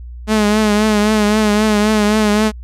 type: tone with vibrato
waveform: sawtooth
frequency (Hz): 212.1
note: G#3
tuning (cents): +37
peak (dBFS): -7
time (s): 0.27-2.52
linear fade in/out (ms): 50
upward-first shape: triangle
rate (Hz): 3.8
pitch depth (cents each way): 57
effects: added 60 Hz sine -28 dBFS peak until 2.63 s + low-pass 10000 Hz 12 dB/octave